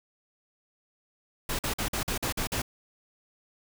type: noise bursts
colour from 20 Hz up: pink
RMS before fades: -30 dBFS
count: 8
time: 1.49-2.619 s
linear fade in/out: 5 ms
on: 100 ms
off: 47 ms
effects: none